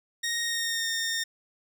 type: tone with pitch glide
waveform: 15% pulse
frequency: 1864.7 to 1829.5 Hz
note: A#6 to A#6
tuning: 0 to -33 cents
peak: -21 dBFS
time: 0.23-1.24 s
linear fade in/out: 10 ms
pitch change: -33 cents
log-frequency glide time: 0.42-0.88 s
effects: none